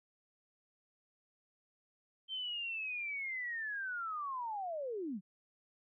sine linear sweep, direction down, 3136 to 168.7 Hz, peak -37 dBFS, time 2.28-5.21 s, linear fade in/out 50 ms, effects none

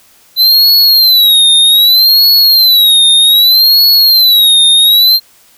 square tone with vibrato, 4000 Hz, B7, 21 cents sharp, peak -4 dBFS, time 0.36-5.2 s, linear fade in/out 50 ms, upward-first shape sine, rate 0.64 Hz, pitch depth 150 cents each way, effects white hiss -45 dBFS RMS until 5.57 s

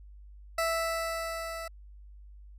20% pulse tone with level ramp, 659.3 Hz, E5, in tune, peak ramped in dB -21 to -32 dBFS, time 0.58-1.68 s, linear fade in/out 5 ms, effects added 50 Hz sine -47 dBFS peak until 2.58 s + resampled to 32000 Hz

